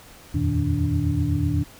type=tone cluster; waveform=sine; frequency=81.2 / 89.3 / 116.7 / 155 / 291 Hz; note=E2 / F2 / A#2 / D#3 / D4; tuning=-26 / +39 / +2 / -6 / -16 cents; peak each=-26 dBFS; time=0.34-1.64 s; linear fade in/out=10 ms; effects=pink hiss -47 dBFS RMS until 1.79 s